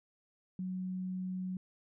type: tone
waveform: sine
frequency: 185 Hz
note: F#3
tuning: in tune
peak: -35 dBFS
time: 0.59-1.57 s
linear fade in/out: 2 ms
effects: none